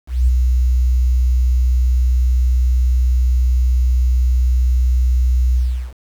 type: tone with ADSR envelope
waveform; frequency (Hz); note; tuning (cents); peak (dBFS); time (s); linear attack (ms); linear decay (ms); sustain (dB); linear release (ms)
sine; 62.2; B1; +13; -8; 0.07-5.94; 210; 9; -3; 380
effects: 7-bit